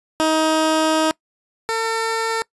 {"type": "tone pair in turn", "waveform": "15% pulse", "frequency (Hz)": [315.5, 451.1], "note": ["D#4", "A4"], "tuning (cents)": [24, 43], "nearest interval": "tritone", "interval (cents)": 619, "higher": "second", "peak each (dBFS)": [-9, -13], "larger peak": "first", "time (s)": [[0.2, 1.11], [1.69, 2.42]], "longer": "first", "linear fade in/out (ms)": 0, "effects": ["noise-tail reverb RT60 0.1 s tail -23 dB re dry", "resampled to 24000 Hz"]}